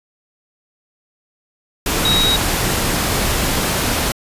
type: tone in noise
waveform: sine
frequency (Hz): 3811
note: A#7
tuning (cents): +38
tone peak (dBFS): -14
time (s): 2.05-2.36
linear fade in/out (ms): 2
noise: pink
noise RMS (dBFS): -18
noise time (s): 1.86-4.12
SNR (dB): +1
effects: resampled to 32000 Hz